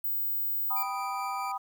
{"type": "tone", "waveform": "sine", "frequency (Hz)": 16000, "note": "B9", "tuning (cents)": 21, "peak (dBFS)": -27, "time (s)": [0.04, 0.83], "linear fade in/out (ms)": 5}
{"type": "chord", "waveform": "sine", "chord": "G augmented", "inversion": "none", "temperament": "equal", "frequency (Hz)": [784, 987.8, 1244.5], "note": ["G5", "B5", "D#6"], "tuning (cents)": [0, 0, 0], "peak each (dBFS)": -35, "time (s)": [0.7, 1.58], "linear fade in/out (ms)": 10}
{"type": "tone with tremolo", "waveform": "sawtooth", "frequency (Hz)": 2349, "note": "D7", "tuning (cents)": 0, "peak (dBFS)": -37, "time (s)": [0.76, 1.52], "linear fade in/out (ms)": 5, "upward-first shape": "sine", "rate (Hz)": 4.7, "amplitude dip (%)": 25}
{"effects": ["10-bit"]}